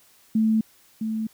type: tone with echo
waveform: sine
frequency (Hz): 220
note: A3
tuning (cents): 0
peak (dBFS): -17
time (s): 0.35-0.61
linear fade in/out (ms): 5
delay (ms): 660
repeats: 1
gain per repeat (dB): -7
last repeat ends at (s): 1.27
effects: white hiss -57 dBFS RMS until 1.33 s